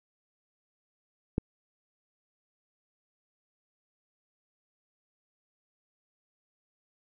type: click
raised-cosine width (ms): 3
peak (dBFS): -13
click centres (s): 1.381
effects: none